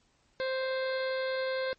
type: harmonic tone with a mistuned harmonic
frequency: 523.3 Hz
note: C5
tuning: in tune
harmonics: 1 / 2 / 3 / 4 / 5 / 6 / 7 / 8 / 9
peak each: -30 / -42 / -38 / -43 / -50 / -50 / -48 / -44 / -54 dBFS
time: 0.4-1.73 s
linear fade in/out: 0 ms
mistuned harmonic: 6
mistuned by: +100 cents
effects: pink hiss -69 dBFS RMS until 1.78 s + MP3 32 kbps